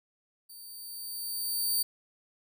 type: tone with level ramp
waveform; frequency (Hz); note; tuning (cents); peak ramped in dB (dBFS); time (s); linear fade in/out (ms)
10% pulse; 4603; D8; -36; -40 to -18; 0.49-1.83; 10
effects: none